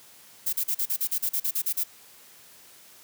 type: noise bursts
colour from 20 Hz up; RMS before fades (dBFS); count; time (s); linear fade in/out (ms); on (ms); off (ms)
violet; -26; 13; 0.46-1.838; 10; 70; 39
effects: white hiss -52 dBFS RMS until 3.03 s + high-pass 80 Hz 12 dB/octave